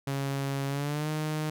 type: tone with pitch glide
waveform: sawtooth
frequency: 138 to 154.01 Hz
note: C#3 to D#3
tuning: -7 to -17 cents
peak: -25 dBFS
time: 0.07-1.5 s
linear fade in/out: 5 ms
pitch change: +190 cents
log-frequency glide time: 0.68-1.09 s
effects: none